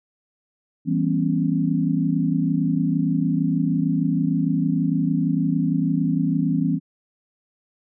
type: chord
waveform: sine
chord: C# half-diminished seventh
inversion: first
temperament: equal with one note detuned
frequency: 164.81 / 196 / 246.9 / 273.4 Hz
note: E3 / G3 / B3 / C#4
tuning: 0 / 0 / 0 / -24 cents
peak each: -22 / -26 / -25 / -23 dBFS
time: 0.85-6.8 s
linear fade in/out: 50 ms
effects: none